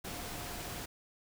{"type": "tone in noise", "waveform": "sine", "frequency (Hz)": 707, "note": "F5", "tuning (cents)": 21, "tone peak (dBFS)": -51, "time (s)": [0.04, 0.86], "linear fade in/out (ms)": 10, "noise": "pink", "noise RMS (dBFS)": -42, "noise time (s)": [0.04, 0.86], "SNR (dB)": -12, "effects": []}